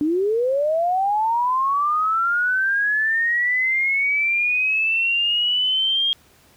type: linear sweep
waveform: sine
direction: up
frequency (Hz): 287.7 to 3246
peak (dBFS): -17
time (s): 0.01-6.13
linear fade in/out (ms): 0
effects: pink hiss -54 dBFS RMS until 6.56 s + high-pass 60 Hz 12 dB/octave